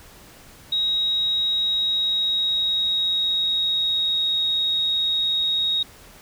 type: tone with pitch glide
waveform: sine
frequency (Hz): 3800 to 3763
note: A#7 to A#7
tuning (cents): +33 to +16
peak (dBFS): -19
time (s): 0.72-5.83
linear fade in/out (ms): 5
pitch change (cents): -17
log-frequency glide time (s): 1.6-4.35
effects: pink hiss -47 dBFS RMS until 6.21 s